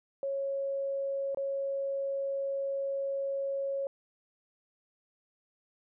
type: tone with dropouts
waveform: sine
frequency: 550 Hz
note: C#5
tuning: 14 cents flat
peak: -30 dBFS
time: 0.23-3.87 s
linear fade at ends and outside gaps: 1 ms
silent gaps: 1.347-1.372 s
effects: none